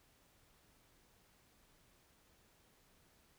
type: silence
effects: pink hiss -70 dBFS RMS until 3.38 s